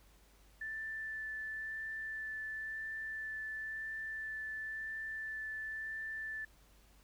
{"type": "tone with vibrato", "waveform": "sine", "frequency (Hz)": 1760, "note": "A6", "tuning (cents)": 0, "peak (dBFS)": -39, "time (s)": [0.61, 6.45], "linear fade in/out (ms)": 5, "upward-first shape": "sine", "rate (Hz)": 0.97, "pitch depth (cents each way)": 9, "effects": ["added 50 Hz sine -63 dBFS peak until 7.03 s", "pink hiss -67 dBFS RMS until 7.03 s"]}